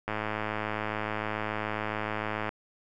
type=click train; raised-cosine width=0.5 ms; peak=-16 dBFS; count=259; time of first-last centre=0.08-2.491 s; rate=107 Hz; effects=none